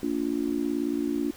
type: chord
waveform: sine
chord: Bb major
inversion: none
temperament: just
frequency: 233.1 / 291.4 / 349.6 Hz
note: Bb3 / D4 / F4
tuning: 0 / -13 / +2 cents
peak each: -32 / -27 / -31 dBFS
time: 0.03-1.31 s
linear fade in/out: 2 ms
effects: pink hiss -48 dBFS RMS until 1.36 s